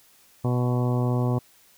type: harmonic tone with a mistuned harmonic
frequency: 123.47 Hz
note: B2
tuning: in tune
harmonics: 1 / 2 / 3 / 4 / 5 / 6 / 7 / 8 / 9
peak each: -22 / -28 / -32 / -34 / -36 / -38 / -39 / -40 / -41 dBFS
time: 0.44-1.39 s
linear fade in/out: 10 ms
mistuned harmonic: 8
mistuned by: +21 cents
effects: white hiss -57 dBFS RMS until 1.77 s